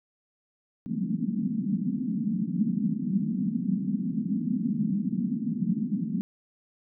pink band-pass noise, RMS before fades -28 dBFS, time 0.86-6.21 s, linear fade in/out 0 ms, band 180 to 240 Hz, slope 48 dB/octave, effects none

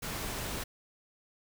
pink noise, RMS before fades -37 dBFS, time 0.02-0.64 s, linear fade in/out 10 ms, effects none

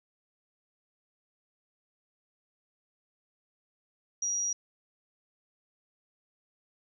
sine tone, 5750 Hz, F8, 50 cents sharp, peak -28 dBFS, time 4.22-4.53 s, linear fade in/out 5 ms, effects none

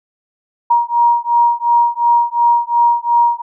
sine beating tone pair, 945 / 947.8 Hz, A#5 / A#5, +23 / +28 cents, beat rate 2.8 Hz, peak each -13 dBFS, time 0.7-3.42 s, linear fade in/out 10 ms, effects none

